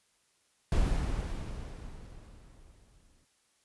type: noise with exponential decay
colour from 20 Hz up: brown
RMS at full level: -26 dBFS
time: 0.72-3.25 s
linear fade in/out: 1 ms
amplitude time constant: 550 ms
effects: white hiss -71 dBFS RMS until 3.64 s + resampled to 24000 Hz